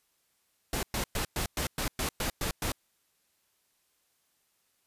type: noise bursts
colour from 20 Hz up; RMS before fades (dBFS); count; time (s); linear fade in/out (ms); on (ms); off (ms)
pink; -31; 10; 0.73-2.72; 2; 100; 110
effects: white hiss -73 dBFS RMS until 4.86 s + resampled to 32000 Hz